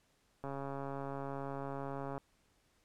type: click train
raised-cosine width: 1 ms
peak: -28 dBFS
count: 241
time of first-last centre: 0.44-2.179 s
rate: 138 Hz
effects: pink hiss -73 dBFS RMS until 2.84 s + low-pass 11000 Hz 12 dB/octave